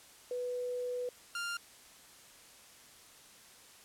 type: tone pair in turn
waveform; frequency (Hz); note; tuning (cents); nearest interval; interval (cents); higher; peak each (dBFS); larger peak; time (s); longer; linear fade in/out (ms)
sine / sawtooth; 493.9 / 1397; B4 / F6; 0 / 0; octave + tritone; 1800; second; -34 / -32; second; 0.31-1.09 / 1.35-1.57; first; 2
effects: white hiss -57 dBFS RMS until 3.84 s + low-pass 11000 Hz 12 dB/octave